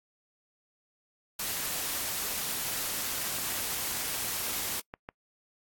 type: noise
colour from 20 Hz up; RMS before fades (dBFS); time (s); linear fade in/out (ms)
white; -33; 1.39-4.8; 5
type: clicks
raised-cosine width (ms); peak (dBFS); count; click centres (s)
0.5; -25; 4; 3.182 / 3.386 / 4.939 / 5.089
effects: noise-tail reverb RT60 0.1 s tail -24 dB re dry + AAC 64 kbps